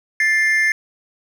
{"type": "tone pair together", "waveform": "triangle", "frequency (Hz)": [1760, 2104], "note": ["A6", "C7"], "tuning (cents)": [0, 9], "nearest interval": "minor third", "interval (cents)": 309, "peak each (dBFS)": -15, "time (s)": [0.2, 0.72], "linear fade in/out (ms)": 2, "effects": []}